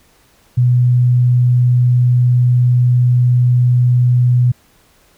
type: tone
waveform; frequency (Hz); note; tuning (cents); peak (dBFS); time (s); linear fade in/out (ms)
sine; 123.5; B2; 0; -8; 0.57-4.52; 10
effects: pink hiss -52 dBFS RMS until 5.17 s